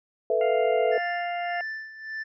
sine chord, A suspended second, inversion none, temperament equal, 440 / 493.9 / 659.3 Hz, A4 / B4 / E5, 0 / 0 / 0 cents, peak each -25 dBFS, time 0.3-0.98 s, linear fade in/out 2 ms
harmonic tone, 698.5 Hz, F5, in tune, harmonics 1 / 2 / 3 / 4, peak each -28 / -41 / -36 / -42 dBFS, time 0.41-1.61 s, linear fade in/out 2 ms
triangle tone with tremolo, 1764 Hz, A6, 4 cents sharp, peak -28 dBFS, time 0.91-2.24 s, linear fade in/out 20 ms, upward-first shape sine, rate 1.7 Hz, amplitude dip 75%
effects resampled to 16000 Hz

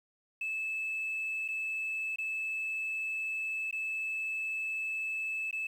sine tone with dropouts, 2616 Hz, E7, 14 cents flat, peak -31 dBFS, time 0.41-5.67 s, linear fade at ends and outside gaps 5 ms, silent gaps 1.48-1.485 / 2.16-2.184 / 3.711-3.726 / 5.511-5.527 s, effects tanh soft clip ceiling -28 dBFS + 10-bit

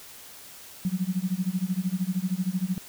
sine tone with tremolo, 185 Hz, F#3, in tune, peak -21 dBFS, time 0.85-2.78 s, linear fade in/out 0 ms, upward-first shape sine, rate 13 Hz, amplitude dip 95%, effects white hiss -46 dBFS RMS until 2.88 s

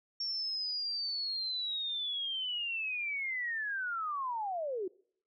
sine linear sweep, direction down, 5500 to 349.2 Hz, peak -33 dBFS, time 0.2-4.88 s, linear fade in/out 5 ms, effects noise-tail reverb RT60 0.6 s tail -24 dB re dry

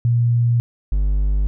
sine / triangle tone pair in turn, 118.7 / 49.94 Hz, A#2 / G1, +32 / +33 cents, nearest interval octave + minor third, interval 1499 cents, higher first, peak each -13 dBFS, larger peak neither, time 0.05-0.6 / 0.92-1.47 s, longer neither, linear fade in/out 0 ms, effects none

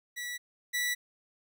sawtooth tone pair in turn, 1949 / 1957.6 Hz, B6 / B6, -23 / -16 cents, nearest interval unison, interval 7 cents, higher second, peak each -32 / -25 dBFS, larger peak second, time 0.16-0.38 / 0.73-0.95 s, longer neither, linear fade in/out 20 ms, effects none

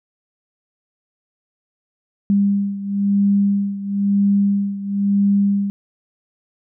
sine beating tone pair, 200 / 201 Hz, G3 / G3, +35 / +44 cents, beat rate 1 Hz, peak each -16 / -20 dBFS, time 2.3-5.7 s, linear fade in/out 0 ms, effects none

